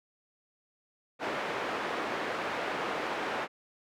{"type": "band-pass noise", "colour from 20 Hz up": "pink", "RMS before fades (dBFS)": -34, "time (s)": [1.19, 3.48], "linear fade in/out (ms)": 50, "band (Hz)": [390, 2100], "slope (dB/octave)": 12, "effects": []}